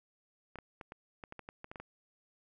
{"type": "clicks", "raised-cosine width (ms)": 0.5, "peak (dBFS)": -30, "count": 12, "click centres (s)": [0.557, 0.587, 0.812, 0.921, 1.238, 1.324, 1.393, 1.489, 1.644, 1.715, 1.758, 1.8], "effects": []}